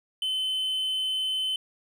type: tone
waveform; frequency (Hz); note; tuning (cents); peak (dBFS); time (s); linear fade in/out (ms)
triangle; 3053; G7; -46; -24; 0.22-1.56; 2
effects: none